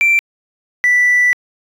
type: tone pair in turn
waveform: triangle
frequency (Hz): 2349 / 1971.6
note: D7 / B6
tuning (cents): 0 / -3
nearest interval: minor third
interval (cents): 303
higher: first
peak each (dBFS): -6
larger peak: neither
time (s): 0.01-0.19 / 0.84-1.33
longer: second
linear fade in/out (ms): 0
effects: tanh soft clip ceiling -5 dBFS